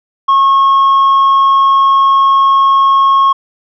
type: tone with tanh clipping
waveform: sine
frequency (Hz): 1090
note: C#6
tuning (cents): -29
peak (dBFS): -6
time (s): 0.28-3.33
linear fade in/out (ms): 10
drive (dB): 2
effects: none